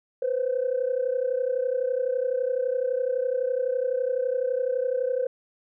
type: tone pair together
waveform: sine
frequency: 493.9 / 525.8 Hz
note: B4 / C5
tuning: 0 / +8 cents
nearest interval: minor second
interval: 108 cents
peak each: -25 dBFS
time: 0.22-5.27 s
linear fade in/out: 5 ms
effects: tanh soft clip ceiling -17 dBFS